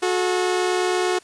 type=tone pair together; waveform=sawtooth; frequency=363.9 / 432.7 Hz; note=F#4 / A4; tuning=-29 / -29 cents; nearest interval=minor third; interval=300 cents; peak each=-16 / -22 dBFS; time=0.02-1.19 s; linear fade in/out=10 ms; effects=white hiss -51 dBFS RMS until 1.23 s + resampled to 22050 Hz